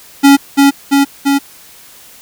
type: tone with echo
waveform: square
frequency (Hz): 279.1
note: C#4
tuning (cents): +12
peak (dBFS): -3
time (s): 0.23-0.37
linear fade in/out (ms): 20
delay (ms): 340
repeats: 3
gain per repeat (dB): -2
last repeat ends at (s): 1.39
effects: white hiss -39 dBFS RMS until 2.21 s